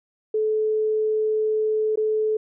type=tone with dropouts; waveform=sine; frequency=432.6 Hz; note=A4; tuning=29 cents flat; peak=-19 dBFS; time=0.34-2.37 s; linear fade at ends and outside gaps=5 ms; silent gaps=1.958-1.973 s; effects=none